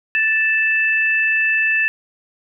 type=tone pair together; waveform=sine; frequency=1760 / 2637 Hz; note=A6 / E7; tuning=0 / 0 cents; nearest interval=perfect fifth; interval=700 cents; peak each=-17 dBFS; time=0.15-1.88 s; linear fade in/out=0 ms; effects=none